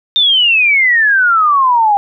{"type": "exponential sweep", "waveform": "sine", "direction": "down", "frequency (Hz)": [3655, 796], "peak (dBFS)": -7, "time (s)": [0.16, 1.97], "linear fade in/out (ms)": 0, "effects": []}